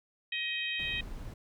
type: harmonic tone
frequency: 630 Hz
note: D#5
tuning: 21 cents sharp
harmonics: 3 / 4 / 5 / 6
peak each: -38 / -35 / -38 / -40 dBFS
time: 0.32-1.01 s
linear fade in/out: 5 ms
type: noise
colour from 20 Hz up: brown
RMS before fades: -42 dBFS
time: 0.79-1.34 s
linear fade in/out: 5 ms
effects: none